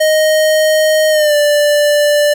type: tone with pitch glide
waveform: square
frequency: 622.3 to 588.7 Hz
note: D#5 to D5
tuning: 0 to +4 cents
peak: -9 dBFS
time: 0-2.34 s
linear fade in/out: 10 ms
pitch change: -96 cents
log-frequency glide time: 1.1-1.35 s
effects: none